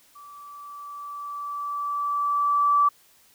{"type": "tone with level ramp", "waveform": "sine", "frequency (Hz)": 1158, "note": "D6", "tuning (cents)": -25, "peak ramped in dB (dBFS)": [-43, -15], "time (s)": [0.15, 2.89], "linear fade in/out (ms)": 10, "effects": ["white hiss -58 dBFS RMS until 3.34 s"]}